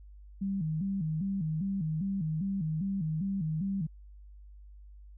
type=tone with vibrato; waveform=sine; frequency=175.1 Hz; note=F3; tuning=5 cents sharp; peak=-29 dBFS; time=0.41-3.87 s; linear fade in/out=10 ms; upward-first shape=square; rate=2.5 Hz; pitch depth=190 cents each way; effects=added 50 Hz sine -48 dBFS peak until 5.17 s